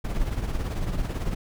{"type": "noise with tremolo", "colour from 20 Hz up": "brown", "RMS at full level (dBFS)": -24, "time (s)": [0.04, 1.35], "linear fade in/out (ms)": 10, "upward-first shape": "triangle", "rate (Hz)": 18, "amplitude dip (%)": 65, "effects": []}